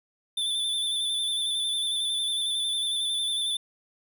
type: tone with vibrato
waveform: square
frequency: 3520 Hz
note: A7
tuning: in tune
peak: -26 dBFS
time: 0.37-3.57 s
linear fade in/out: 5 ms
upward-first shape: square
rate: 11 Hz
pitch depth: 25 cents each way
effects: none